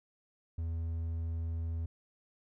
triangle tone, 82.41 Hz, E2, in tune, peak -31 dBFS, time 0.58-1.86 s, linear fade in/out 5 ms, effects none

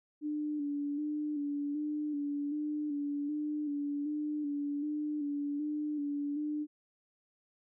sine tone with vibrato, 293.7 Hz, D4, in tune, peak -32 dBFS, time 0.21-6.67 s, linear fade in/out 50 ms, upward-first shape square, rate 1.3 Hz, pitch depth 34 cents each way, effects none

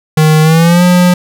square tone with pitch glide, 155.56 to 178.69 Hz, D#3 to F3, 0 to +40 cents, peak -5 dBFS, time 0.17-1.14 s, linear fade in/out 5 ms, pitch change +240 cents, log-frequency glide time 0.42-0.83 s, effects none

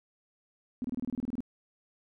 sine tone bursts, 248.9 Hz, B3, 14 cents sharp, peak -30 dBFS, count 12, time 0.82-1.405 s, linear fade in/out 0 ms, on 24 ms, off 27 ms, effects none

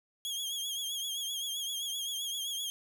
sawtooth tone with vibrato, 3274 Hz, G#7, 25 cents flat, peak -31 dBFS, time 0.25-2.7 s, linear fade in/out 0 ms, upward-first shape triangle, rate 7.7 Hz, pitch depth 73 cents each way, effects none

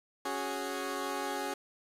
15% pulse chord, C# suspended fourth, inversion none, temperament equal, 277.2 / 370 / 415.3 Hz, C#4 / F#4 / G#4, 0 / 0 / 0 cents, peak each -32 dBFS, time 0.25-1.54 s, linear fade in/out 5 ms, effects resampled to 32000 Hz + 9-bit

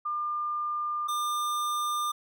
sine / square tone pair in turn, 1200 / 1200 Hz, D6 / D6, +37 / +37 cents, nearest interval unison, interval 0 cents, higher neither, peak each -28 dBFS, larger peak neither, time 0.05-1.08 / 1.08-2.12 s, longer second, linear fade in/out 10 ms, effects none

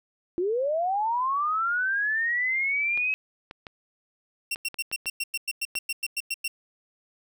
sine linear sweep, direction up, 335.3 to 2567 Hz, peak -23 dBFS, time 0.38-3.14 s, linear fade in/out 0 ms
clicks, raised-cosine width 0.3 ms, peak -23 dBFS, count 8, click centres 2.975 / 3.511 / 3.668 / 4.559 / 4.743 / 4.915 / 5.058 / 5.753 s
sawtooth tone bursts, 2732 Hz, F7, 39 cents flat, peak -23 dBFS, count 15, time 4.51-6.48 s, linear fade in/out 5 ms, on 38 ms, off 100 ms
effects none

